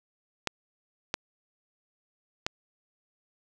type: clicks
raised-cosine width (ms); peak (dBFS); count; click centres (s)
0.2; -10; 3; 0.473 / 1.141 / 2.465
effects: none